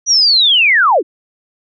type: linear sweep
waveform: sine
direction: down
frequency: 5920 to 259.7 Hz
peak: -7 dBFS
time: 0.06-1.03 s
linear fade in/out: 50 ms
effects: none